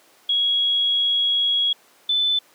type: tone pair in turn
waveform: sine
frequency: 3321 / 3512 Hz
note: G#7 / A7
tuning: -1 / -4 cents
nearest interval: minor second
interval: 97 cents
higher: second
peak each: -17 dBFS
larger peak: neither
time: 0.29-1.73 / 2.09-2.39 s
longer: first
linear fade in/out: 5 ms
effects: pink hiss -54 dBFS RMS until 2.54 s + high-pass 400 Hz 12 dB/octave